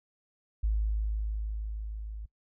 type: tone with level ramp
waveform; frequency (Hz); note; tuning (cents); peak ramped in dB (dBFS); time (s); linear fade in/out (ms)
sine; 53.2; G#1; +42; -24 to -37; 0.63-2.26; 10
effects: noise-tail reverb RT60 0.1 s tail -22 dB re dry